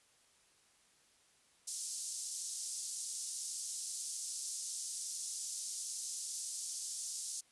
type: band-pass noise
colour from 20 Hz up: white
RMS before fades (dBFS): -42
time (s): 1.67-7.41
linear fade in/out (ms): 10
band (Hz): 5300 to 9800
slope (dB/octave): 24
effects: white hiss -69 dBFS RMS until 7.51 s + resampled to 24000 Hz